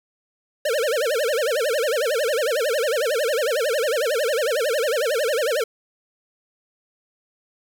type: tone with vibrato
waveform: square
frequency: 524 Hz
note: C5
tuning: 2 cents sharp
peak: -20 dBFS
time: 0.65-5.64 s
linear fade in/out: 5 ms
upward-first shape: sine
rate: 11 Hz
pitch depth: 290 cents each way
effects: none